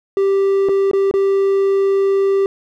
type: tone with dropouts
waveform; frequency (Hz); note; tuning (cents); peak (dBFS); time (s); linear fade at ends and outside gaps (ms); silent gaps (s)
triangle; 392; G4; 0; -10; 0.17-2.46; 1; 0.687-0.692 / 0.913-0.933 / 1.112-1.139
effects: none